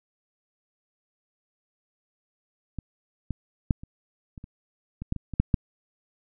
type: clicks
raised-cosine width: 5 ms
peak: -20 / -17 / -8 / -28 / -28 / -28 / -22 / -13 / -21 / -21 / -7 / -7 dBFS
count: 12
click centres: 2.787 / 3.307 / 3.708 / 3.835 / 4.378 / 4.441 / 5.02 / 5.124 / 5.163 / 5.337 / 5.4 / 5.542 s
effects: none